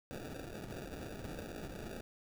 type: noise with sample-and-hold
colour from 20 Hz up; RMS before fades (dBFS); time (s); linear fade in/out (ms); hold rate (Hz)
violet; -45; 0.11-2.01; 0; 1050
effects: none